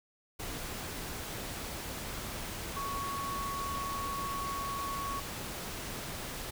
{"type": "tone in noise", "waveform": "sine", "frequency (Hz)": 1113, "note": "C#6", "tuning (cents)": 7, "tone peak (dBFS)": -35, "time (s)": [2.76, 5.2], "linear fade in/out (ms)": 10, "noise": "pink", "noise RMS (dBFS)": -40, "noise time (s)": [0.39, 6.51], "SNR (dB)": 2, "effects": []}